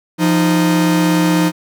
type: tone pair together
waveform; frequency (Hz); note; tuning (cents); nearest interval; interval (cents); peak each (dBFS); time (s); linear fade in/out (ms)
45% pulse; 173.23 / 310; F3 / D#4; -14 / -6; minor seventh; 1008; -14; 0.18-1.52; 50
effects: none